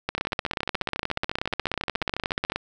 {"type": "two click trains", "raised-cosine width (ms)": 0.3, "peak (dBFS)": [-12, -9], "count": [34, 42], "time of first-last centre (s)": [[0.18, 2.52], [0.09, 2.56]], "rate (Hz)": [14.1, 16.6], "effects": []}